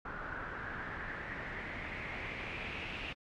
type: noise with low-pass filter sweep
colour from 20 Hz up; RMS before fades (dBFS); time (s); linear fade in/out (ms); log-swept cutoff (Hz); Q
pink; -42; 0.05-3.13; 5; 1400 to 2700; 5
effects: AAC 64 kbps